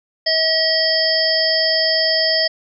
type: harmonic tone with a mistuned harmonic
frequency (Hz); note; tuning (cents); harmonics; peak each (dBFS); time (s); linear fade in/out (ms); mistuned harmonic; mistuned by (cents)
640; D#5; +49; 1 / 3 / 5 / 7 / 8; -20 / -22 / -28 / -20 / -18; 0.26-2.48; 10; 7; +50
effects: none